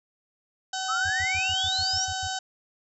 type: harmonic tone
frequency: 758 Hz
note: F#5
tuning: 42 cents sharp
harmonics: 1 / 2 / 4 / 5 / 6 / 7 / 8 / 9 / 10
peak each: -32 / -35 / -38 / -39 / -40 / -40 / -41 / -42 / -42 dBFS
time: 0.73-2.39 s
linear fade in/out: 5 ms
type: exponential sweep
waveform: sine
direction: up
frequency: 1244.5 to 6020 Hz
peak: -25 dBFS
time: 0.88-2.06 s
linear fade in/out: 20 ms
type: tone bursts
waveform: sine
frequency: 87.6 Hz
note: F2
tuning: 6 cents sharp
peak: -34 dBFS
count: 9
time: 1.05-2.276 s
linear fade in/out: 5 ms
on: 50 ms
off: 97 ms
effects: none